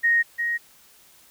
sine tone pair in turn, 1864.7 / 1878.8 Hz, A#6 / A#6, 0 / +13 cents, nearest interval unison, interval 13 cents, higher second, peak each -16 / -22 dBFS, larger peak first, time 0.03-0.23 / 0.38-0.58 s, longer neither, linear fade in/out 20 ms, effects white hiss -54 dBFS RMS until 1.3 s

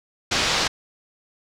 white low-pass noise, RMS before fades -22 dBFS, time 0.31-0.68 s, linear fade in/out 10 ms, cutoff 5500 Hz, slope 24 dB/octave, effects none

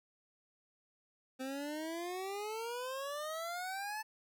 25% pulse exponential sweep, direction up, 257.5 to 880 Hz, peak -35 dBFS, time 1.39-4.03 s, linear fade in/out 20 ms, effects none

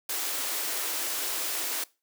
white high-pass noise, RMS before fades -31 dBFS, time 0.09-1.84 s, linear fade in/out 5 ms, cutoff 270 Hz, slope 96 dB/octave, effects noise-tail reverb RT60 0.3 s tail -22 dB re dry

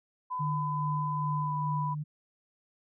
sine tone with pitch glide, 1006 to 991 Hz, B5 to B5, +32 to +6 cents, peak -31 dBFS, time 0.3-1.95 s, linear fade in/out 20 ms, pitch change -26 cents, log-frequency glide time 1.41-1.54 s
sine tone with tremolo, 150.3 Hz, D3, 40 cents sharp, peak -29 dBFS, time 0.39-2.04 s, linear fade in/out 20 ms, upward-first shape sine, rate 2.4 Hz, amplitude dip 30%
effects none

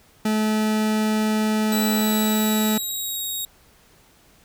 40% pulse tone, 215.8 Hz, A3, 33 cents flat, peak -18 dBFS, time 0.25-2.78 s, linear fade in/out 5 ms
10% pulse tone with pitch glide, 3951 to 3773 Hz, B7 to A#7, 0 to +20 cents, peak -19 dBFS, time 1.72-3.45 s, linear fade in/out 2 ms, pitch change -80 cents, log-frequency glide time 1.94-3.25 s
effects pink hiss -55 dBFS RMS until 4.44 s

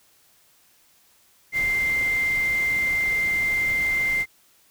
sine tone in noise, 2092 Hz, C7, 1 cent flat, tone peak -20 dBFS, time 1.52-4.26 s, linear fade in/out 50 ms, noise pink, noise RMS -37 dBFS, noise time 1.52-4.26 s, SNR +14 dB, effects white hiss -59 dBFS RMS until 4.7 s

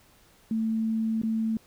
sine tone with dropouts, 222.4 Hz, A3, 19 cents sharp, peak -24 dBFS, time 0.51-1.57 s, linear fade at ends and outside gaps 2 ms, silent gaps 1.217-1.234 s, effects pink hiss -59 dBFS RMS until 1.66 s

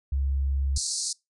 sine tone, 68.4 Hz, C#2, 23 cents flat, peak -23 dBFS, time 0.12-0.78 s, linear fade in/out 5 ms
pink band-pass noise, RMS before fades -30 dBFS, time 0.76-1.13 s, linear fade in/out 5 ms, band 4200 to 9600 Hz, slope 96 dB/octave
effects noise-tail reverb RT60 0.2 s tail -24 dB re dry

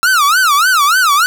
45% pulse tone with vibrato, 1318.5 Hz, E6, in tune, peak -8 dBFS, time 0.03-1.26 s, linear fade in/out 0 ms, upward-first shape sine, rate 3.4 Hz, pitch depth 270 cents each way, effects none

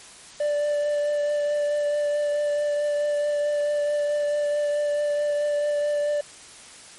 triangle tone with vibrato, 587.3 Hz, D5, in tune, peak -19 dBFS, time 0.4-6.21 s, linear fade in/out 5 ms, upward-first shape triangle, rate 4.6 Hz, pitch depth 14 cents each way, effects white hiss -45 dBFS RMS until 6.98 s + MP3 48 kbps

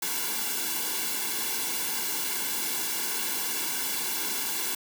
white noise with comb filter, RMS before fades -30 dBFS, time 0.02-4.75 s, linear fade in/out 5 ms, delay 1.6 ms, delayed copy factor -0.85, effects high-pass 200 Hz 12 dB/octave

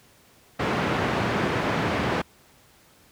pink band-pass noise, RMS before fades -25 dBFS, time 0.59-2.22 s, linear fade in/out 10 ms, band 110 to 2200 Hz, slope 12 dB/octave, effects pink hiss -56 dBFS RMS until 3.11 s + high-pass 60 Hz 12 dB/octave

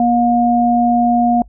sine tone pair together, 239.1 / 714.4 Hz, A#3 / F5, +44 / +39 cents, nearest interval octave + perfect fifth, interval 1895 cents, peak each -13 dBFS, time 0-1.42 s, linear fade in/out 2 ms, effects noise-tail reverb RT60 0.1 s tail -26 dB re dry + added 50 Hz sine -38 dBFS peak until 1.48 s

